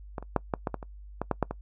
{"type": "clicks", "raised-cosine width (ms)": 1, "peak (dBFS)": [-19, -28, -9, -12, -14, -17, -26, -15, -11, -10, -18], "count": 11, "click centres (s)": [0.182, 0.226, 0.363, 0.538, 0.672, 0.743, 0.828, 1.216, 1.313, 1.427, 1.51], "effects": ["noise-tail reverb RT60 0.1 s tail -23 dB re dry", "added 50 Hz sine -43 dBFS peak until 1.61 s"]}